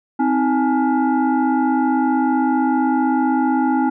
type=tone with frequency modulation; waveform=sine; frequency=259.7 Hz; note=C4; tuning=13 cents flat; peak=-14 dBFS; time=0.19-3.9 s; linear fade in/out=10 ms; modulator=575 Hz; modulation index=1.2; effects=none